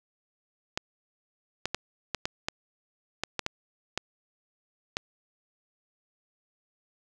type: clicks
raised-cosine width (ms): 0.2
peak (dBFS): -11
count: 11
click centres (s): 0.775 / 1.656 / 1.746 / 2.147 / 2.255 / 2.485 / 3.236 / 3.393 / 3.464 / 3.976 / 4.969
effects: none